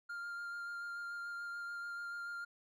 triangle tone with vibrato, 1400 Hz, F6, 4 cents sharp, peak -39 dBFS, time 0.09-2.45 s, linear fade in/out 10 ms, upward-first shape sine, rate 6.9 Hz, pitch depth 12 cents each way, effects none

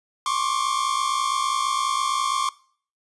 45% pulse tone cluster, 1059 / 1108 / 1174 Hz, C6 / C#6 / D6, +21 / -1 / -1 cents, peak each -26 dBFS, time 0.26-2.49 s, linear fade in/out 2 ms, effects noise-tail reverb RT60 0.5 s tail -21 dB re dry + resampled to 24000 Hz

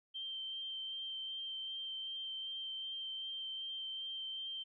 sine tone with vibrato, 3136 Hz, G7, in tune, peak -40 dBFS, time 0.14-4.64 s, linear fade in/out 20 ms, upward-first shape sine, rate 2.6 Hz, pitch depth 11 cents each way, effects none

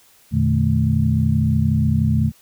sine tone cluster, 87.2 / 120.6 / 151 / 217.1 Hz, F2 / B2 / D3 / A3, -2 / -41 / +48 / -23 cents, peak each -20 dBFS, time 0.31-2.32 s, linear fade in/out 50 ms, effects white hiss -53 dBFS RMS until 2.41 s

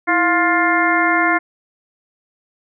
harmonic tone with a mistuned harmonic, 351.6 Hz, F4, 12 cents sharp, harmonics 1 / 2 / 3 / 4 / 5 / 6, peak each -20 / -20 / -20 / -20 / -20 / -20 dBFS, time 0.07-1.39 s, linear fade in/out 20 ms, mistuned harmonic 1, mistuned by -120 cents, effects none

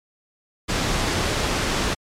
pink noise, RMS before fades -22 dBFS, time 0.68-1.95 s, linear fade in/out 20 ms, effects low-pass 7000 Hz 12 dB/octave + MP3 96 kbps

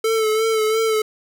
square tone with vibrato, 440 Hz, A4, in tune, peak -17 dBFS, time 0.04-1.02 s, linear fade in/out 5 ms, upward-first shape sine, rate 2.9 Hz, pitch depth 36 cents each way, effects none

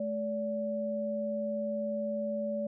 sine tone pair together, 215.8 / 576 Hz, A3 / D5, -33 / -34 cents, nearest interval octave + perfect fourth, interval 1699 cents, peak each -35 / -32 dBFS, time 0-2.67 s, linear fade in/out 5 ms, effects none

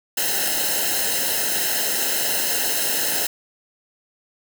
white noise with comb filter, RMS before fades -22 dBFS, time 0.17-3.27 s, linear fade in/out 5 ms, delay 0.86 ms, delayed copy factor -0.95, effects none

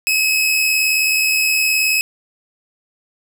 sawtooth tone pair together, 2489 / 2568 Hz, D#7 / E7, 0 / -46 cents, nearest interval minor second, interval 54 cents, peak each -21 / -11 dBFS, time 0.07-2.01 s, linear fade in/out 0 ms, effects none

